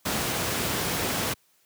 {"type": "noise", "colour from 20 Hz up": "pink", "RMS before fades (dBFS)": -27, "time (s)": [0.05, 1.34], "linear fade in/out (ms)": 10, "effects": ["white hiss -65 dBFS RMS until 1.65 s", "high-pass 100 Hz 12 dB/octave"]}